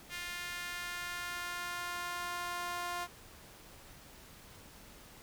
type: tone with high-pass filter sweep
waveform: sawtooth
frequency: 351.4 Hz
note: F4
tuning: 11 cents sharp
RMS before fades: -40 dBFS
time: 0.09-3.08 s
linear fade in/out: 50 ms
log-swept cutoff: 2000 to 870 Hz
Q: 1.7
effects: pink hiss -55 dBFS RMS until 5.22 s